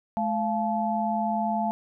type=tone cluster; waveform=sine; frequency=214.5 / 691 / 865 Hz; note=A3 / F5 / A5; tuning=-44 / -19 / -30 cents; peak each=-28 dBFS; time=0.17-1.71 s; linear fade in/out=0 ms; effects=none